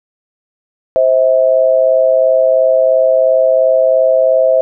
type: tone pair together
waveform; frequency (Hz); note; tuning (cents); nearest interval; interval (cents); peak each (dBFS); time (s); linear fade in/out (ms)
sine; 523.3 / 646.2; C5 / E5; 0 / -35; major third; 365; -10; 0.96-4.61; 0
effects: none